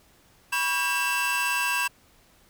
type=tone cluster; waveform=45% pulse; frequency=979 / 1115 / 1602 / 2676 Hz; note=B5 / C#6 / G6 / E7; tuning=-15 / +10 / +37 / +25 cents; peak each=-30 / -34 / -29 / -27 dBFS; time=0.52-1.88 s; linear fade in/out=10 ms; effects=pink hiss -59 dBFS RMS until 2.49 s